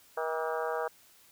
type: harmonic tone with a mistuned harmonic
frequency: 159.7 Hz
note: D#3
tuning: 45 cents sharp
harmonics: 3 / 4 / 5 / 6 / 7 / 8 / 9 / 10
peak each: -34 / -36 / -38 / -40 / -41 / -42 / -43 / -44 dBFS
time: 0.17-0.88 s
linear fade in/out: 5 ms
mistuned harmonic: 7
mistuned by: +71 cents
effects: white hiss -60 dBFS RMS until 1.31 s